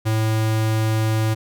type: tone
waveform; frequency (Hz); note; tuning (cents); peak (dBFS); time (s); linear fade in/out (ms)
square; 110; A2; 0; -18; 0.05-1.35; 20
effects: none